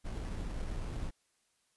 brown noise with sample-and-hold, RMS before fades -38 dBFS, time 0.04-1.11 s, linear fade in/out 20 ms, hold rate 3675 Hz, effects white hiss -75 dBFS RMS until 1.76 s + resampled to 24000 Hz

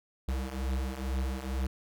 square beating tone pair, 63.9 / 66.1 Hz, C2 / C2, -40 / +18 cents, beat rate 2.2 Hz, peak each -36 / -33 dBFS, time 0.28-1.67 s, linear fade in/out 5 ms, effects none

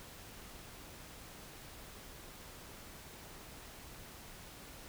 silence, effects pink hiss -52 dBFS RMS until 4.88 s

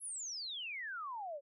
sine exponential sweep, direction down, 11175 to 541 Hz, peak -40 dBFS, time 0-1.41 s, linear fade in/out 50 ms, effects none

